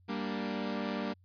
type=chord; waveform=sawtooth; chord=G minor; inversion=none; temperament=equal; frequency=196 / 233.1 / 293.7 Hz; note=G3 / Bb3 / D4; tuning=0 / 0 / 0 cents; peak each=-33 / -33 / -36 dBFS; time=0.08-1.14 s; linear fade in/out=20 ms; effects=added 91 Hz sine -60 dBFS peak until 1.24 s + resampled to 11025 Hz